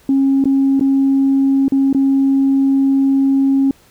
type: tone with dropouts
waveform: sine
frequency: 271.9 Hz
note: C#4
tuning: 33 cents flat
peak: -9 dBFS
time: 0.09-3.71 s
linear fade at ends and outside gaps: 2 ms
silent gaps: 0.441-0.455 / 0.796-0.809 / 1.682-1.721 / 1.929-1.947 s
effects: tanh soft clip ceiling -6 dBFS + pink hiss -50 dBFS RMS until 3.9 s